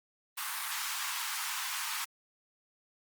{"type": "high-pass noise", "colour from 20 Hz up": "pink", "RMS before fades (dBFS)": -36, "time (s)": [0.37, 2.05], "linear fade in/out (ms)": 10, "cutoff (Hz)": 910, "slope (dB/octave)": 48, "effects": ["Opus 32 kbps"]}